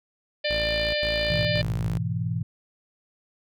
harmonic tone, 596 Hz, D5, 25 cents sharp, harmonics 1 / 3 / 4 / 5 / 6 / 7 / 8, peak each -26 / -31 / -32 / -33 / -34 / -34 / -35 dBFS, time 0.44-1.62 s, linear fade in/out 10 ms
sawtooth tone bursts, 55.6 Hz, A1, 19 cents sharp, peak -27 dBFS, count 3, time 0.5-1.988 s, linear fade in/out 5 ms, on 440 ms, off 84 ms
sine chord, E major, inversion first, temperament equal, 103.83 / 123.47 / 164.81 Hz, G#2 / B2 / E3, 0 / 0 / 0 cents, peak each -29 dBFS, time 1.3-2.43 s, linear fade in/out 5 ms
effects none

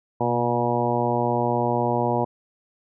harmonic tone with a mistuned harmonic, 120 Hz, B2, 49 cents flat, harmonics 1 / 2 / 3 / 4 / 5 / 6 / 7 / 8, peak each -28 / -28 / -28 / -28 / -28 / -28 / -28 / -28 dBFS, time 0.2-2.25 s, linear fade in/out 10 ms, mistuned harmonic 1, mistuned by +56 cents, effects none

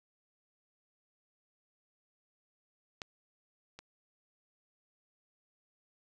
clicks, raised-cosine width 0.2 ms, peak -22 / -30 dBFS, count 2, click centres 3.018 / 3.79 s, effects none

